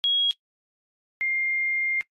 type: tone pair in turn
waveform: sine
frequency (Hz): 3301 / 2113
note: G#7 / C7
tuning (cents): -11 / +16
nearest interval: minor sixth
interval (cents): 773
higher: first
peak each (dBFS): -19 / -23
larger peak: first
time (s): 0.04-0.31 / 1.21-2.01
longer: second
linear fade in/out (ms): 0
effects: noise-tail reverb RT60 0.1 s tail -21 dB re dry + AAC 32 kbps